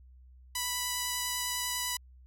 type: tone with vibrato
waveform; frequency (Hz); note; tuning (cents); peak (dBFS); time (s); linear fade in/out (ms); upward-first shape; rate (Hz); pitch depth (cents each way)
5% pulse; 987.8; B5; 0; -19; 0.55-1.97; 5; sine; 10; 8
effects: added 63 Hz sine -52 dBFS peak until 2.26 s